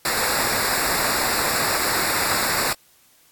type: noise with comb filter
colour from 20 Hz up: pink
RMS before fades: -22 dBFS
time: 0.05-2.73 s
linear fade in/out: 2 ms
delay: 0.32 ms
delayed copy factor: -0.85
effects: white hiss -56 dBFS RMS until 3.31 s + AAC 64 kbps